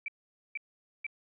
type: tone bursts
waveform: sine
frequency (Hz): 2323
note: D7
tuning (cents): -20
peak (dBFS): -33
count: 3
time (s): 0.06-1.066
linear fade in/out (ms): 2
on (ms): 22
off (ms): 470
effects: none